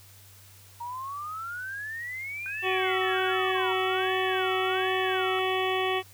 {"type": "exponential two-way sweep", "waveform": "sine", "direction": "up then down", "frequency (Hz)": [932.3, 2680, 932.3], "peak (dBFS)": -33, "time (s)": [0.8, 3.73], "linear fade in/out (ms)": 10, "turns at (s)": 2.62}
{"type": "tone with vibrato", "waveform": "sine", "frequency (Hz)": 1531, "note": "G6", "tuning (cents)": -41, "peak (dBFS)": -35, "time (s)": [2.46, 5.39], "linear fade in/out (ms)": 0, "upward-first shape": "sine", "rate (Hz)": 1.3, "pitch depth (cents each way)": 270}
{"type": "harmonic tone", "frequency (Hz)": 375, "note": "F#4", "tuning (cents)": 23, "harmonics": [1, 2, 3, 5, 6, 7, 8, 9], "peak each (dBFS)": [-28, -31, -33, -35, -36, -36, -37, -38], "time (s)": [2.62, 6.03], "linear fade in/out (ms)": 50}
{"effects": ["added 97 Hz sine -53 dBFS peak until 6.13 s", "white hiss -54 dBFS RMS until 6.13 s"]}